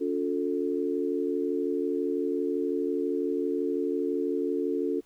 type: tone cluster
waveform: sine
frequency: 284 / 356.4 / 442.1 Hz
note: C#4 / F4 / A4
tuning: +42 / +35 / +8 cents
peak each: -30 dBFS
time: 0-5.01 s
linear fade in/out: 20 ms
effects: pink hiss -64 dBFS RMS until 5.05 s